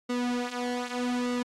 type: tone with flanger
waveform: sawtooth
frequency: 245.6 Hz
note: B3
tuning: 9 cents flat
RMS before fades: -30 dBFS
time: 0.09-1.43 s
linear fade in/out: 10 ms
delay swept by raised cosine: 1.2 to 4.9 ms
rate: 0.82 Hz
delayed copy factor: -0.75
effects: low-pass 7000 Hz 12 dB/octave + AAC 64 kbps